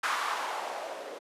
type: noise with low-pass filter sweep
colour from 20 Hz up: violet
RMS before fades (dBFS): -34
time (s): 0.03-1.19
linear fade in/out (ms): 10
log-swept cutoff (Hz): 1300 to 470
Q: 2.2
effects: high-pass 300 Hz 12 dB/octave + resampled to 32000 Hz